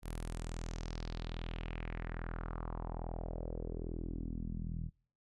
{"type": "tone with low-pass filter sweep", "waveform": "sawtooth", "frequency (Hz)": 41.2, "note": "E1", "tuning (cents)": 0, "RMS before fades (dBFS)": -41, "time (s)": [0.02, 4.91], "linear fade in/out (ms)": 50, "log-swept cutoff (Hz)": [12000, 150], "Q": 2.9, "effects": ["noise-tail reverb RT60 0.5 s tail -26 dB re dry"]}